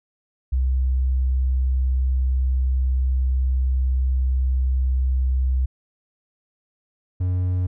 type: tone pair in turn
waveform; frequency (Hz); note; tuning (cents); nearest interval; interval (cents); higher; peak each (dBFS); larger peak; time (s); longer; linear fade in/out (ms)
sine / triangle; 64.5 / 90.74; C2 / F#2; -24 / -33; tritone; 591; second; -17; neither; 0.52-5.66 / 7.2-7.67; first; 10
effects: none